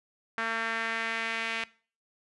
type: tone with band-pass filter sweep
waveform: sawtooth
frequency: 226.5 Hz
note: A#3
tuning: 50 cents flat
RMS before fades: -32 dBFS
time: 0.38-1.64 s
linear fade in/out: 0 ms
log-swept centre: 1600 to 2400 Hz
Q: 2.3
effects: noise-tail reverb RT60 0.4 s tail -20 dB re dry + resampled to 24000 Hz